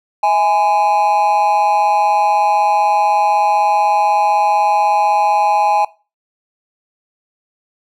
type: tone with amplitude modulation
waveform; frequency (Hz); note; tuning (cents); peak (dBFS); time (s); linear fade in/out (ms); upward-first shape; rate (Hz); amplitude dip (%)
triangle; 830.6; G#5; 0; -5; 0.23-5.85; 5; sine; 184; 75
effects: noise-tail reverb RT60 0.3 s tail -19 dB re dry